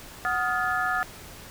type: tone cluster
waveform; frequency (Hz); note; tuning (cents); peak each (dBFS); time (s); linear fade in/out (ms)
sine; 740 / 1249 / 1409 / 1722; F#5 / D#6 / F6 / A6; 0 / +6 / +15 / -38; -29; 0.25-1.03; 0
effects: pink hiss -44 dBFS RMS until 1.5 s